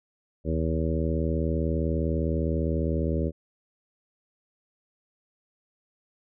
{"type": "harmonic tone with a mistuned harmonic", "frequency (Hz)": 79.9, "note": "D#2", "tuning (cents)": 47, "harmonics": [1, 2, 3, 4, 5, 6, 7], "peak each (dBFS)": [-27, -30, -32, -33, -34, -35, -35], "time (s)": [0.44, 3.32], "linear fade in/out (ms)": 50, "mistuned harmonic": 1, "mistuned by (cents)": -110, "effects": []}